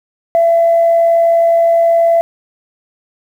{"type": "tone with amplitude modulation", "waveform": "sine", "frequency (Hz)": 672, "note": "E5", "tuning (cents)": 33, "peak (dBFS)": -5, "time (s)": [0.35, 2.21], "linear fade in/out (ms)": 0, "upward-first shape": "sine", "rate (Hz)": 59, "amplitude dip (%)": 25, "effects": ["tanh soft clip ceiling -3 dBFS", "7-bit"]}